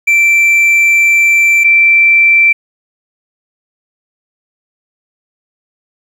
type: tone pair in turn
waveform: triangle / sine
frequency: 2342 / 2342 Hz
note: D7 / D7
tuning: -5 / -5 cents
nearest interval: unison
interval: 0 cents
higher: neither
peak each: -4 dBFS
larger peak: neither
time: 0.07-1.64 / 1.64-2.53 s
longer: first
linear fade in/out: 10 ms
effects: 7-bit